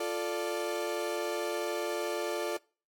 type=chord; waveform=35% pulse; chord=D minor; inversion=first; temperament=equal with one note detuned; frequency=349.2 / 440 / 589.4 Hz; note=F4 / A4 / D5; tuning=0 / 0 / +6 cents; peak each=-34 dBFS; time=0-2.57 s; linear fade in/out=5 ms; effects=noise-tail reverb RT60 0.4 s tail -25 dB re dry + AAC 64 kbps